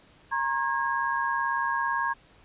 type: tone cluster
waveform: sine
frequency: 938 / 1076 / 1641 Hz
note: A#5 / C6 / G#6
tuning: +11 / +48 / -21 cents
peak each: -29 dBFS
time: 0.31-2.14 s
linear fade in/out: 20 ms
effects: pink hiss -57 dBFS RMS until 2.44 s + resampled to 8000 Hz